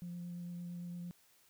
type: tone with vibrato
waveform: sine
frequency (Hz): 174.61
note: F3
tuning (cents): 0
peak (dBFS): -40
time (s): 0.02-1.11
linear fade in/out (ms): 0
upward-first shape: sine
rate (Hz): 8.8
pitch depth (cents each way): 11
effects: tanh soft clip ceiling -38 dBFS + white hiss -68 dBFS RMS until 1.49 s